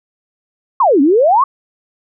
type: exponential two-way sweep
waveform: sine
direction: down then up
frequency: 1152 to 261.6 to 1152 Hz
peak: -7 dBFS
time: 0.8-1.44 s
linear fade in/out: 5 ms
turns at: 1.01 s
effects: none